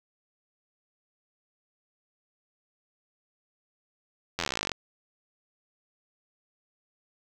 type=slowing click train; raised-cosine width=0.2 ms; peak=-11 dBFS; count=21; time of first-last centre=4.39-4.718 s; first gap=11 ms; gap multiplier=1.04; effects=none